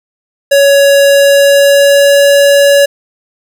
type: tone with pitch glide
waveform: square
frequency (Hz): 560 to 564.9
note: C#5 to C#5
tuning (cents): +18 to +33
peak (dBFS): -4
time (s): 0.51-2.86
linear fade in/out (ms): 10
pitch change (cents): +15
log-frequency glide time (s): 1.05-2.27
effects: none